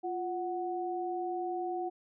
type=tone pair together; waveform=sine; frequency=349.8 / 740 Hz; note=F4 / F#5; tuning=+3 / 0 cents; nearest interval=octave + minor second; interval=1297 cents; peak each=-35 / -35 dBFS; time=0.03-1.9 s; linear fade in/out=20 ms; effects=none